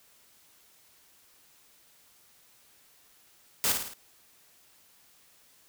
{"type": "noise with echo", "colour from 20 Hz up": "white", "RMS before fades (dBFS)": -26, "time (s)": [3.64, 3.72], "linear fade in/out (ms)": 0, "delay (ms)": 54, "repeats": 4, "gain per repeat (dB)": -5, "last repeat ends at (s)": 3.936, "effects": ["white hiss -61 dBFS RMS until 5.68 s"]}